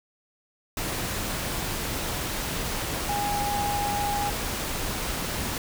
sine tone in noise, 819 Hz, G#5, 24 cents flat, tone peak -26 dBFS, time 3.09-4.3 s, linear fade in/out 2 ms, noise pink, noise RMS -30 dBFS, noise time 0.77-5.58 s, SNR +1 dB, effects none

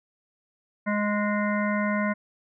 harmonic tone with a mistuned harmonic, 207.9 Hz, G#3, 2 cents sharp, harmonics 1 / 3 / 5 / 7 / 9 / 10, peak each -25 / -30 / -32 / -33 / -35 / -35 dBFS, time 0.86-2.14 s, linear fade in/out 20 ms, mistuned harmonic 9, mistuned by -23 cents, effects none

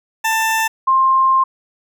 20% pulse / sine tone pair in turn, 889 / 1057.2 Hz, A5 / C6, +18 / +18 cents, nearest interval minor third, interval 300 cents, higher second, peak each -10 dBFS, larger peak neither, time 0.24-0.68 / 0.87-1.44 s, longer second, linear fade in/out 10 ms, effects none

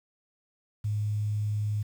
sine tone with quantisation, 105.1 Hz, G#2, 21 cents sharp, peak -26 dBFS, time 0.84-1.83 s, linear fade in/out 10 ms, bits 9, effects none

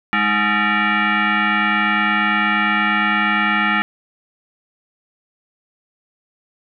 sine tone with frequency modulation, 207.7 Hz, G#3, in tune, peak -14 dBFS, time 0.13-3.82 s, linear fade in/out 0 ms, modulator 524 Hz, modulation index 4.3, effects none

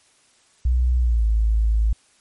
sine tone with pitch glide, 61.8 to 54.43 Hz, B1 to A1, +2 to -18 cents, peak -15 dBFS, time 0.65-1.93 s, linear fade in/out 5 ms, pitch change -220 cents, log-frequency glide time 0.99-1.25 s, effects white hiss -58 dBFS RMS until 2.2 s + MP3 48 kbps

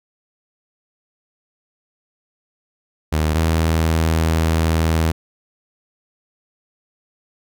sawtooth tone pair in turn, 77.78 / 80.89 Hz, D#2 / E2, 0 / -32 cents, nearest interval minor second, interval 68 cents, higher second, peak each -12 / -11 dBFS, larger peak second, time 3.12-3.34 / 3.34-5.12 s, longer second, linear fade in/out 10 ms, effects none

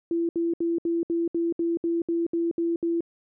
sine tone bursts, 336.7 Hz, E4, 37 cents sharp, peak -22 dBFS, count 12, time 0.11-3.007 s, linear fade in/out 2 ms, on 180 ms, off 67 ms, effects none

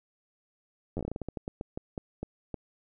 slowing click train, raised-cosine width 2 ms, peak -21 dBFS, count 18, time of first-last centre 0.97-2.543 s, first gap 10 ms, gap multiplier 1.24, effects none

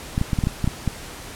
clicks, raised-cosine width 5 ms, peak -8 dBFS, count 9, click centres 0.179 / 0.214 / 0.332 / 0.388 / 0.438 / 0.471 / 0.643 / 0.676 / 0.877 s, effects pink hiss -37 dBFS RMS until 1.35 s + low-pass 12000 Hz 12 dB/octave

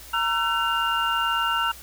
sine tone cluster, 929 / 1350 / 1508 / 2809 Hz, A#5 / E6 / F#6 / F7, -6 / +41 / +32 / +9 cents, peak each -27 / -24 / -29 / -28 dBFS, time 0.13-1.72 s, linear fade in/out 10 ms, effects added 60 Hz sine -47 dBFS peak until 1.82 s + white hiss -44 dBFS RMS until 1.82 s

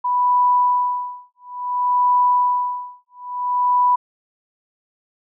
sine tone with tremolo, 987.8 Hz, B5, in tune, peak -12 dBFS, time 0.04-3.96 s, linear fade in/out 10 ms, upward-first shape sine, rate 0.58 Hz, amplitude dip 100%, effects none

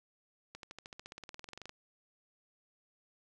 accelerating click train, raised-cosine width 0.2 ms, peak -29 dBFS, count 21, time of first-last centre 0.55-1.694 s, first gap 82 ms, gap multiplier 0.96, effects none

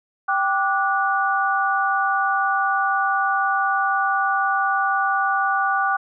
sine tone cluster, 783 / 1173 / 1463 Hz, G5 / D6 / F#6, -2 / -2 / -20 cents, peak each -22 dBFS, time 0.28-5.97 s, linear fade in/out 10 ms, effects none

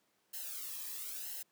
blue noise with flanger, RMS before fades -43 dBFS, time 0.33-1.43 s, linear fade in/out 10 ms, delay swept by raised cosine 0.84 to 1.41 ms, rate 1 Hz, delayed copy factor -0.9, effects pink hiss -75 dBFS RMS until 1.51 s + high-pass 200 Hz 12 dB/octave

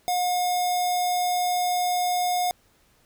square tone with notch filter, 719 Hz, F#5, 50 cents flat, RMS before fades -24 dBFS, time 0.08-2.51 s, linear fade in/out 0 ms, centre 1600 Hz, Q 0.6, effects pink hiss -62 dBFS RMS until 3.05 s

